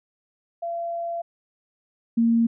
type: tone pair in turn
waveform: sine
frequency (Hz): 681 / 230.8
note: F5 / A#3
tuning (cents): -44 / -17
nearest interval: octave + perfect fifth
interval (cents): 1873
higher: first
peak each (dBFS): -26 / -16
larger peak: second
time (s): 0.62-1.22 / 2.17-2.47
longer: first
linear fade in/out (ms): 10
effects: none